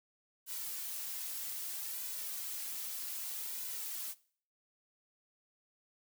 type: noise with flanger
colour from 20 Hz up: blue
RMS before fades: -41 dBFS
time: 0.46-4.15 s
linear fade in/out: 50 ms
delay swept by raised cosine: 2 to 3.9 ms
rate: 0.63 Hz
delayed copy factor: +0.55
effects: noise-tail reverb RT60 0.5 s tail -20 dB re dry